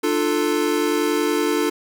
square chord, D minor, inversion none, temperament equal with one note detuned, 298.6 / 349.2 / 440 Hz, D4 / F4 / A4, +29 / 0 / 0 cents, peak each -23 / -24 / -23 dBFS, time 0.03-1.7 s, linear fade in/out 10 ms, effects none

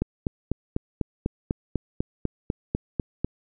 click train, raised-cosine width 3 ms, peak -11 dBFS, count 14, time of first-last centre 0.02-3.246 s, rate 4.03 Hz, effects none

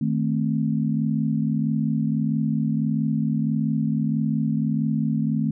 sine chord, A diminished, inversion second, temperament equal, 155.56 / 220 / 261.6 Hz, Eb3 / A3 / C4, 0 / 0 / 0 cents, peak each -24 / -23 / -27 dBFS, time 0.01-5.51 s, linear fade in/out 5 ms, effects none

